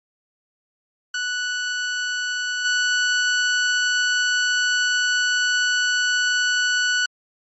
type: tone with level steps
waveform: sawtooth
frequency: 1480 Hz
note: F#6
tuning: in tune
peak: -19 / -14 dBFS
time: 1.14-7.06 s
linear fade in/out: 5 ms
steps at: 2.64 s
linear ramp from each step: 20 ms
effects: MP3 32 kbps